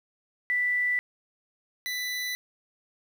sine / 25% pulse tone pair in turn, 1975.5 / 1988.1 Hz, B6 / B6, 0 / +11 cents, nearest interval unison, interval 11 cents, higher second, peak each -23 / -26 dBFS, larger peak first, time 0.5-0.99 / 1.86-2.35 s, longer neither, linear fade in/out 0 ms, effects 9-bit

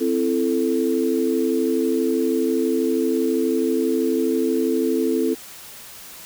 sine chord, A minor, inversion first, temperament equal with one note detuned, 261.6 / 334 / 440 Hz, C4 / E4 / A4, 0 / +23 / 0 cents, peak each -22 dBFS, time 0-5.35 s, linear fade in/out 20 ms, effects white hiss -40 dBFS RMS until 6.25 s

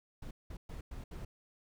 brown noise bursts at uneven times, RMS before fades -44 dBFS, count 5, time 0.22-0.31 / 0.5-0.57 / 0.69-0.81 / 0.91-1.04 / 1.11-1.25 s, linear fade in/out 5 ms, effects none

